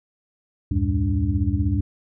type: tone cluster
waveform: sine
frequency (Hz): 74.3 / 89.8 / 106.6 / 200.7 / 289.6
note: D2 / F2 / G#2 / G3 / D4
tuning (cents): +21 / +49 / +46 / +41 / -24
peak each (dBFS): -24 / -23 / -25 / -29 / -27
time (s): 0.71-1.81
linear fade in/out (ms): 5
effects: none